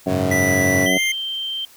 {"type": "chord", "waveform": "sawtooth", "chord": "F# suspended second", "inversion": "none", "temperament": "equal", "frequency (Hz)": [92.5, 103.83, 138.59], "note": ["F#2", "G#2", "C#3"], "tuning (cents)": [0, 0, 0], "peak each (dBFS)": -22, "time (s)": [0.06, 0.88], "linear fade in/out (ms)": 50}
{"type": "harmonic tone", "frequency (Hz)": 92.5, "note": "F#2", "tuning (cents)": 0, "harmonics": [2, 3, 4, 5, 6, 7, 8], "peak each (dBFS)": [-24, -22, -28, -30, -26, -25, -30], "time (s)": [0.06, 0.98], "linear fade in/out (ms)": 5}
{"type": "tone with pitch glide", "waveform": "square", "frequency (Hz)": [1975.5, 2105], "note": ["B6", "C7"], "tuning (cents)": [0, 10], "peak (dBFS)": -19, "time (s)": [0.31, 1.12], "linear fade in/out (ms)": 5, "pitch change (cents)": 110, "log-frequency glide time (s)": [0.87, 1]}
{"type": "tone", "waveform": "sine", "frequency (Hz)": 3136, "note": "G7", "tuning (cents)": 0, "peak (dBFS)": -23, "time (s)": [0.86, 1.65], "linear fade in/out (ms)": 2}
{"effects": ["white hiss -48 dBFS RMS until 1.76 s"]}